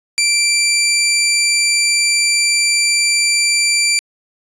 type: tone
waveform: 15% pulse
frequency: 2349 Hz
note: D7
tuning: in tune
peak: -5 dBFS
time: 0.18-3.99 s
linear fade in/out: 0 ms
effects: resampled to 22050 Hz